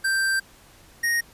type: tone pair in turn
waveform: square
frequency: 1570 / 1867.1 Hz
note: G6 / A#6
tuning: +2 / +2 cents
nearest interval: minor third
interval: 300 cents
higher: second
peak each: -21 dBFS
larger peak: neither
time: 0.04-0.4 / 1.03-1.21 s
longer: first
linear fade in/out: 10 ms
effects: pink hiss -52 dBFS RMS until 1.33 s + resampled to 32000 Hz